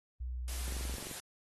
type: tone with vibrato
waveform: sine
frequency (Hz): 61.74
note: B1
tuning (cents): 0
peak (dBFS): -36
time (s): 0.2-0.96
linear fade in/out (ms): 10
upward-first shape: sine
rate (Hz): 2.9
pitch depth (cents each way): 10
type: noise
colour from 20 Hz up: white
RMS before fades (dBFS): -44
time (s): 0.48-1.2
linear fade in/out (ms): 0
type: click train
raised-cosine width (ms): 2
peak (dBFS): -34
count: 11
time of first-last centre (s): 0.68-1.113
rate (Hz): 23.1
effects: AAC 32 kbps